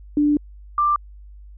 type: tone pair in turn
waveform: sine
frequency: 294.6 / 1182.8 Hz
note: D4 / D6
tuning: +6 / +12 cents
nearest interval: 2 octaves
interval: 2406 cents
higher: second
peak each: -14 / -15 dBFS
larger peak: first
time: 0.17-0.37 / 0.78-0.96 s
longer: first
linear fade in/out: 2 ms
effects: added 50 Hz sine -39 dBFS peak until 1.57 s